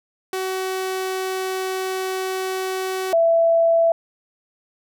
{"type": "tone pair in turn", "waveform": ["sawtooth", "sine"], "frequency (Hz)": [376.7, 665.6], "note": ["F#4", "E5"], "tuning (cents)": [31, 17], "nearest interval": "minor seventh", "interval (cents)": 986, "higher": "second", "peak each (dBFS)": [-19, -13], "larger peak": "second", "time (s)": [[0.33, 3.13], [3.13, 3.92]], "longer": "first", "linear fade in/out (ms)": 2, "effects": []}